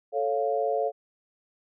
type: chord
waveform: sine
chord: A augmented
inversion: none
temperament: equal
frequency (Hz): 440 / 554.4 / 698.5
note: A4 / C#5 / E#5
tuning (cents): 0 / 0 / 0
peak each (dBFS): -28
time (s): 0.12-0.92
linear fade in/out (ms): 50
effects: none